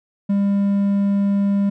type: tone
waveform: triangle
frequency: 200 Hz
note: G3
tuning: 35 cents sharp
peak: -13 dBFS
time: 0.29-1.7 s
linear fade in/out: 10 ms
effects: none